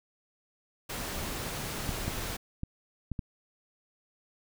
pink noise, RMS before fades -36 dBFS, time 0.89-2.37 s, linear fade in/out 10 ms
clicks, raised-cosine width 5 ms, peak -21 dBFS, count 5, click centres 1.892 / 2.08 / 2.634 / 3.117 / 3.192 s
effects none

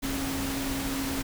sine tone in noise, 271.5 Hz, C#4, 36 cents flat, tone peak -31 dBFS, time 0.02-1.23 s, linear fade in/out 20 ms, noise pink, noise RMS -33 dBFS, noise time 0.02-1.23 s, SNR -1 dB, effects none

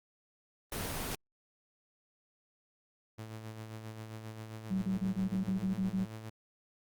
pink noise, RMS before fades -37 dBFS, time 0.72-1.15 s, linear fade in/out 2 ms
sawtooth tone with tremolo, 110 Hz, A2, in tune, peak -37 dBFS, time 3.18-6.3 s, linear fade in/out 10 ms, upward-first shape sine, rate 7.5 Hz, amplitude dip 45%
sine tone bursts, 190 Hz, F#3, 46 cents sharp, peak -29 dBFS, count 9, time 4.7-6.054 s, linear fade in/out 20 ms, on 130 ms, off 23 ms
effects Opus 24 kbps

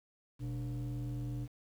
sine tone with frequency modulation, 123.47 Hz, B2, in tune, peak -33 dBFS, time 0.39-1.48 s, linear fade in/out 50 ms, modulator 171 Hz, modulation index 0.74, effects tanh soft clip ceiling -35 dBFS + 10-bit

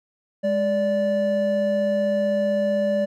triangle tone pair together, 205.9 / 582 Hz, G#3 / D5, -15 / -16 cents, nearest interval octave + tritone, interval 1799 cents, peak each -23 / -18 dBFS, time 0.43-3.06 s, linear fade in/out 20 ms, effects none

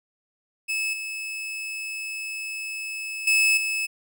40% pulse tone with level steps, 2600 Hz, E7, 24 cents flat, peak -23 / -29 / -16 / -23 dBFS, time 0.68-3.87 s, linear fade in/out 20 ms, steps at 0.93 / 3.27 / 3.57 s, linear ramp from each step 5 ms, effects none

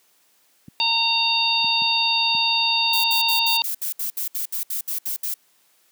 clicks, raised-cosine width 5 ms, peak -21 dBFS, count 4, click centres 0.683 / 1.645 / 1.82 / 2.349 s
harmonic tone, 919 Hz, A#5, 25 cents flat, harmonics 1 / 3 / 4 / 5, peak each -25 / -23 / -22 / -23 dBFS, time 0.8-3.62 s, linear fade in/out 0 ms
violet noise bursts, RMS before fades -26 dBFS, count 14, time 2.93-5.341 s, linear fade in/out 5 ms, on 110 ms, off 67 ms
effects white hiss -61 dBFS RMS until 5.91 s + high-pass 200 Hz 12 dB/octave

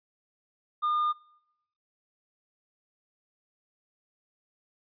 triangle tone with tanh clipping, 1213 Hz, D#6, 44 cents flat, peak -25 dBFS, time 0.82-1.13 s, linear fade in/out 20 ms, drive 7 dB, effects noise-tail reverb RT60 0.8 s tail -23 dB re dry + resampled to 11025 Hz

